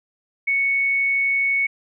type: tone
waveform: sine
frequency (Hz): 2217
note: C#7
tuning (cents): 0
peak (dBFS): -17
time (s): 0.47-1.67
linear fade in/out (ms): 10
effects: none